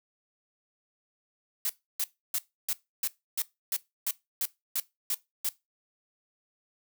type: noise bursts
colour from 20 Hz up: blue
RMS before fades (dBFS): -29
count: 12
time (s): 1.65-5.49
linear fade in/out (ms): 2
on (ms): 45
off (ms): 300
effects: noise-tail reverb RT60 0.2 s tail -19 dB re dry